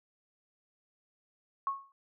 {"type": "tone with exponential decay", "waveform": "sine", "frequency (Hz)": 1097, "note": "C#6", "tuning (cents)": -18, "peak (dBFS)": -26, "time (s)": [1.67, 1.92], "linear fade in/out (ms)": 1, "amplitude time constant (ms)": 53, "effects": []}